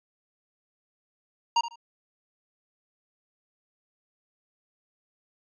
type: tone with echo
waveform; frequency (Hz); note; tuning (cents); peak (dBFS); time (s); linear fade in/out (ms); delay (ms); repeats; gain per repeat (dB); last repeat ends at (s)
square; 936; A#5; +7; -20; 1.56-1.61; 5; 74; 2; -13; 1.758
effects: resampled to 16000 Hz